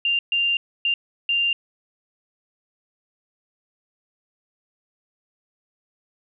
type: tone bursts at uneven times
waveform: sine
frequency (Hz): 2789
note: F7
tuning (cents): -3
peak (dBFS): -18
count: 4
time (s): 0.05-0.19 / 0.32-0.57 / 0.85-0.94 / 1.29-1.53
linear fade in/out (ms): 2
effects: none